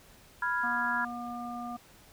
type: chord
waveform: sine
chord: F diminished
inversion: second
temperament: equal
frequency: 987.8 / 1396.9 / 1661.2 Hz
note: Cb6 / F6 / Ab6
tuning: 0 / 0 / 0 cents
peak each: -32 dBFS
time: 0.42-1.05 s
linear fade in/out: 5 ms
type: harmonic tone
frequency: 240 Hz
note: B3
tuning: 49 cents flat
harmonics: 1 / 3 / 5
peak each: -39 / -39 / -42 dBFS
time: 0.63-1.77 s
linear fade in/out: 10 ms
effects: pink hiss -57 dBFS RMS until 2.12 s